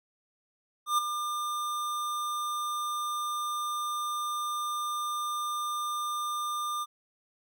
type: tone with ADSR envelope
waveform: square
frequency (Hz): 1200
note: D6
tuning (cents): +37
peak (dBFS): -22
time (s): 0.86-6.86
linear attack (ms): 120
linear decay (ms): 12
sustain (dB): -9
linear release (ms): 37
effects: none